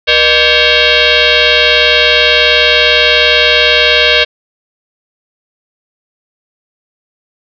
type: tone with frequency modulation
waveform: sine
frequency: 480.7 Hz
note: B4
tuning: 47 cents flat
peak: -5 dBFS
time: 0.07-4.25 s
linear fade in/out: 20 ms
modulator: 545 Hz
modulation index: 6.8
effects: none